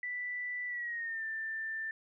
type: tone with pitch glide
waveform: sine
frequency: 1975.5 to 1780.4 Hz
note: B6 to A6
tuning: 0 to +20 cents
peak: -35 dBFS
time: 0.03-1.91 s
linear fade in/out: 2 ms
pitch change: -180 cents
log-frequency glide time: 0.67-1.24 s
effects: none